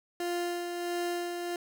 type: tone with tremolo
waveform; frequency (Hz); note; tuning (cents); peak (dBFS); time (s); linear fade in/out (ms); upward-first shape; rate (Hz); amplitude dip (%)
30% pulse; 349.2; F4; 0; -27; 0.2-1.56; 2; sine; 1.5; 40
effects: none